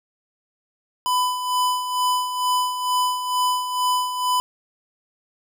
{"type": "tone with tremolo", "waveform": "square", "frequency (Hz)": 1000, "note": "B5", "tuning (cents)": 21, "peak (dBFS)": -18, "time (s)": [1.06, 4.4], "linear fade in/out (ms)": 0, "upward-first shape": "sine", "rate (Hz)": 2.2, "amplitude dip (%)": 60, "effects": []}